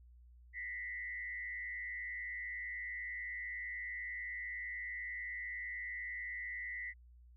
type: tone with frequency modulation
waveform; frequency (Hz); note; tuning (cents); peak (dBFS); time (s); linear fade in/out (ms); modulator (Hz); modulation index
sine; 1985; B6; +8; -40; 0.53-6.94; 50; 109; 0.82
effects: added 60 Hz sine -57 dBFS peak until 7.36 s